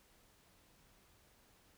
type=silence; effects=pink hiss -68 dBFS RMS until 1.77 s